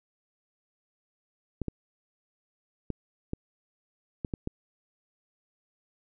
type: clicks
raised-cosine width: 3 ms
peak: -18 dBFS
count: 7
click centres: 1.617 / 1.683 / 2.903 / 3.334 / 4.248 / 4.338 / 4.474 s
effects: none